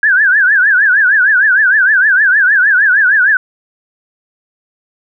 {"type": "tone with vibrato", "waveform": "sine", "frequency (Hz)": 1600, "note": "G6", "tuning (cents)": 35, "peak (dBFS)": -6, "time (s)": [0.03, 3.37], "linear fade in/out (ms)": 2, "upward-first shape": "triangle", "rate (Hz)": 6.5, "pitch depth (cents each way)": 200, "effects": []}